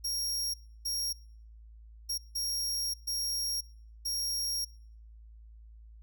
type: tone bursts at uneven times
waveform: sawtooth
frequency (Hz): 5588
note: F8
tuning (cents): 0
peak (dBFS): -28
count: 6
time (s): 0.04-0.54 / 0.85-1.13 / 2.09-2.18 / 2.35-2.94 / 3.07-3.61 / 4.05-4.65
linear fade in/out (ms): 10
effects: noise-tail reverb RT60 0.6 s tail -25 dB re dry + added 55 Hz sine -49 dBFS peak until 6.02 s